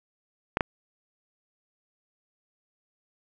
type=clicks; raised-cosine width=0.5 ms; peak=-8 dBFS; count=2; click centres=0.571 / 0.608 s; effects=none